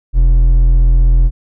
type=tone with hard clipping; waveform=triangle; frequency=42.15 Hz; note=E1; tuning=39 cents sharp; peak=-7 dBFS; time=0.13-1.31 s; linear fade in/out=50 ms; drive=8 dB; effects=none